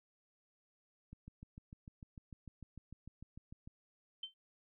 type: click train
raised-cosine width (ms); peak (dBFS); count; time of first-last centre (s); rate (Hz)
5; -38; 18; 1.13-3.675; 6.68
type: tone with exponential decay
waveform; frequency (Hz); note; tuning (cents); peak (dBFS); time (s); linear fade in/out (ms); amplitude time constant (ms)
sine; 3100; G7; -20; -37; 4.23-4.34; 5; 22
effects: none